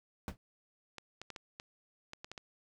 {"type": "noise with exponential decay", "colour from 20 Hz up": "brown", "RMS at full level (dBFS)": -32, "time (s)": [0.28, 0.37], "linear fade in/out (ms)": 0, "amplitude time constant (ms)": 19}
{"type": "clicks", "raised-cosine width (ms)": 0.2, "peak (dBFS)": -27, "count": 9, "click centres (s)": [0.983, 1.216, 1.303, 1.362, 1.599, 2.134, 2.245, 2.316, 2.378]}
{"effects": []}